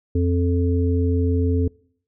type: harmonic tone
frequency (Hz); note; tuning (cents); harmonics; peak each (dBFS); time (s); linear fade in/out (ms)
87.31; F2; 0; 1 / 3 / 5; -18 / -23 / -25; 0.15-1.68; 5
effects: noise-tail reverb RT60 0.6 s tail -25 dB re dry